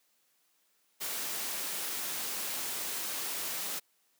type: noise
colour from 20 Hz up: white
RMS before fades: -36 dBFS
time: 1-3.8 s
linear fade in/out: 20 ms
effects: white hiss -72 dBFS RMS until 4.19 s + high-pass 200 Hz 12 dB/octave